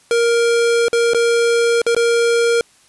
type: tone with dropouts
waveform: square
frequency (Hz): 468.1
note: A#4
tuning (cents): +7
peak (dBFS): -13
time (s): 0.11-2.61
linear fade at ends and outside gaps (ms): 1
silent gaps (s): 0.883-0.93 / 1.135-1.146 / 1.817-1.865 / 1.948-1.965
effects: white hiss -52 dBFS RMS until 2.88 s + resampled to 24000 Hz